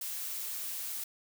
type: noise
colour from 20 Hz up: blue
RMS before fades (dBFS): -38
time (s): 0.01-1.04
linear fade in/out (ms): 5
effects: none